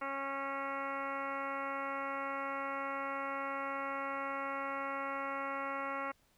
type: harmonic tone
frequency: 274.5 Hz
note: C#4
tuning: 17 cents flat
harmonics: 1 / 2 / 3 / 4 / 5 / 6 / 7 / 8 / 9 / 10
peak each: -47 / -43 / -45 / -41 / -42 / -55 / -47 / -47 / -56 / -55 dBFS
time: 0.01-6.12 s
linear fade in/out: 10 ms
effects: pink hiss -71 dBFS RMS until 6.37 s